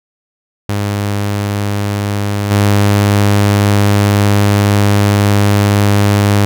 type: tone with level steps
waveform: sawtooth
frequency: 101.9 Hz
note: G#2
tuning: 32 cents flat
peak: -10 / -4 dBFS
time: 0.69-6.45 s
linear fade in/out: 0 ms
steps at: 2.5 s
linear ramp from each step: 20 ms
effects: none